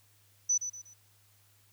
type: tone with echo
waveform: sine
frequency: 5980 Hz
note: F#8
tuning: 17 cents sharp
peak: -24 dBFS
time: 0.49-0.58 s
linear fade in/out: 10 ms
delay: 120 ms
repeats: 3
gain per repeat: -9 dB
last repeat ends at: 0.94 s
effects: added 101 Hz sine -66 dBFS peak until 1.72 s + white hiss -66 dBFS RMS until 1.72 s